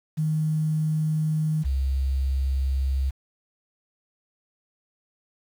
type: tone pair in turn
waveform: sine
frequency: 155.56 / 67.05 Hz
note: D#3 / C2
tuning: 0 / +43 cents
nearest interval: octave + minor third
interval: 1457 cents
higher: first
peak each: -21 dBFS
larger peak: neither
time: 0.17-1.64 / 1.64-3.11 s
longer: neither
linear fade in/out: 20 ms
effects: 8-bit